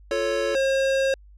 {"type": "chord", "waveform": "square", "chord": "F augmented", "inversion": "none", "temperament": "equal", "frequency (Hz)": [349.2, 440, 554.4], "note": ["F4", "A4", "C#5"], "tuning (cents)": [0, 0, 0], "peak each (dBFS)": [-31, -28, -25], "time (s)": [0.11, 0.55], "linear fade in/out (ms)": 2}
{"type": "tone", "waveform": "square", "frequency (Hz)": 538, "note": "C5", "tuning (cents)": 48, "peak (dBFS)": -20, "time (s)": [0.55, 1.14], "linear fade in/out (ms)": 2}
{"effects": ["added 50 Hz sine -46 dBFS peak until 1.37 s", "low-pass 6000 Hz 12 dB/octave"]}